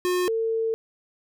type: tone pair in turn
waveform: square / sine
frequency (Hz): 360 / 449.7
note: F#4 / A4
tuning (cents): -47 / +38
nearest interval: major third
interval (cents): 385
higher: second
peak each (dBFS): -22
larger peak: neither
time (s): 0.05-0.28 / 0.28-0.74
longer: second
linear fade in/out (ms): 0
effects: none